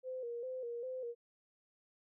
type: tone with vibrato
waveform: sine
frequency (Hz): 492.9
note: B4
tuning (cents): -3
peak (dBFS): -39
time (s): 0.03-1.15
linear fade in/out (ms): 50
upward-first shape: square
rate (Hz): 2.5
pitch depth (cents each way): 72
effects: none